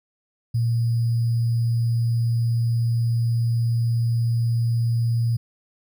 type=tone with sample-and-hold; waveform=sine; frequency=116.54 Hz; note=A#2; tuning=in tune; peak=-18 dBFS; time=0.54-5.37 s; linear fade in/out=10 ms; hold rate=4900 Hz; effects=none